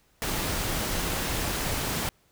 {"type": "noise", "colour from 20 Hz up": "pink", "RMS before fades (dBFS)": -29, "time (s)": [0.22, 2.09], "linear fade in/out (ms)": 0, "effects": ["pink hiss -65 dBFS RMS until 2.31 s"]}